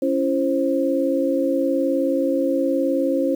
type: tone cluster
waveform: sine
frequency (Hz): 276.5 / 335.5 / 529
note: C#4 / E4 / C5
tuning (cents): -4 / +31 / +19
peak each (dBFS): -21 / -24 / -21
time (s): 0.02-3.35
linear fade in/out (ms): 5
effects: 8-bit